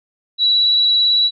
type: tone with vibrato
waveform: sine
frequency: 3921 Hz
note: B7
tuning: 13 cents flat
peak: -11 dBFS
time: 0.38-1.31 s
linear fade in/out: 50 ms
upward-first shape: sine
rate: 18 Hz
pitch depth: 12 cents each way
effects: none